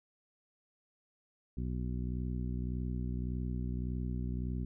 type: harmonic tone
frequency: 61.74 Hz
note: B1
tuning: in tune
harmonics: 1 / 2 / 3 / 4 / 5 / 6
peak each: -36 / -39 / -41 / -43 / -53 / -52 dBFS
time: 1.57-4.65 s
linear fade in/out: 5 ms
effects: none